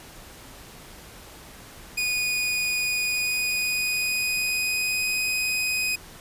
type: tone with pitch glide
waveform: sawtooth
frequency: 2470 to 2504 Hz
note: D#7 to D#7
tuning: -13 to +10 cents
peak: -20 dBFS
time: 1.97-5.96 s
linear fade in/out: 10 ms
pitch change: +23 cents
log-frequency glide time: 3.04-5.16 s
effects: pink hiss -45 dBFS RMS until 6.2 s + resampled to 32000 Hz